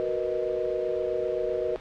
sine chord, B major seventh, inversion second, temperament equal, 370 / 466.2 / 493.9 / 622.3 Hz, F#4 / A#4 / B4 / D#5, 0 / 0 / 0 / 0 cents, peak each -31 dBFS, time 0-1.76 s, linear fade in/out 0 ms, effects pink hiss -46 dBFS RMS until 1.8 s + low-pass 3000 Hz 12 dB/octave

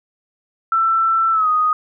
sine tone with pitch glide, 1335 to 1245.6 Hz, E6 to D#6, +22 to +2 cents, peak -13 dBFS, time 0.72-1.73 s, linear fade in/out 2 ms, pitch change -120 cents, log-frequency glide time 1.32-1.48 s, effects none

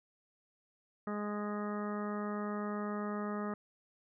harmonic tone, 207.7 Hz, G#3, in tune, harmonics 1 / 2 / 3 / 4 / 5 / 6 / 7 / 8 / 9, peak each -37 / -42 / -45 / -49 / -50 / -43 / -56 / -54 / -53 dBFS, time 1.07-3.54 s, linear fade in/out 2 ms, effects none

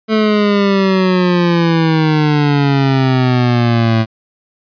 25% pulse exponential sweep, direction down, 220 to 110.7 Hz, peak -6 dBFS, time 0.08-4.06 s, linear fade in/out 50 ms, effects resampled to 11025 Hz

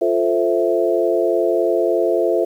sine chord, F major seventh, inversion none, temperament equal, 349.2 / 440 / 523.3 / 659.3 Hz, F4 / A4 / C5 / E5, 0 / 0 / 0 / 0 cents, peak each -19 / -20 / -21 / -20 dBFS, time 0.01-2.45 s, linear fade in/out 10 ms, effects 8-bit

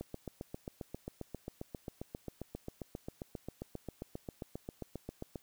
click train, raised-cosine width 2 ms, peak -27 dBFS, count 41, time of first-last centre 0.01-5.358 s, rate 7.48 Hz, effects white hiss -67 dBFS RMS until 5.42 s

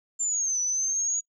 sine linear two-way sweep, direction down then up, 7310 to 5920 to 6770 Hz, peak -24 dBFS, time 0.19-1.21 s, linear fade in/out 20 ms, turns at 0.6 s, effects noise-tail reverb RT60 0.1 s tail -26 dB re dry

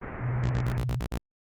pink low-pass noise, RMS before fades -37 dBFS, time 0.01-0.79 s, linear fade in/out 20 ms, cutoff 2200 Hz, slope 48 dB/octave
sine tone with vibrato, 123.47 Hz, B2, in tune, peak -26 dBFS, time 0.2-1.03 s, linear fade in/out 50 ms, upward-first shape sine, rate 17 Hz, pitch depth 93 cents each way
sawtooth tone bursts, 59.5 Hz, A#1, 36 cents sharp, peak -24 dBFS, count 7, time 0.43-1.182 s, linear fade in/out 10 ms, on 68 ms, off 46 ms
effects Opus 24 kbps

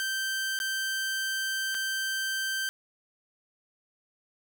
sawtooth tone with dropouts, 1560 Hz, G6, 9 cents flat, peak -25 dBFS, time 0-2.69 s, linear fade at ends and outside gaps 0 ms, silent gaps 0.59-0.601 / 1.745-1.749 s, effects 9-bit

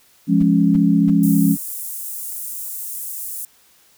sine chord, Db major, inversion first, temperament just, 173.24 / 207.9 / 277.2 Hz, F3 / Ab3 / Db4, -14 / +2 / 0 cents, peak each -16 dBFS, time 0.27-1.57 s, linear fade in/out 50 ms
brown noise bursts, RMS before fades -31 dBFS, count 3, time 0.4-1.104 s, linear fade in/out 5 ms, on 28 ms, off 310 ms
pink high-pass noise, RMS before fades -29 dBFS, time 1.23-3.45 s, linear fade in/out 2 ms, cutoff 9100 Hz, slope 24 dB/octave
effects white hiss -54 dBFS RMS until 3.97 s

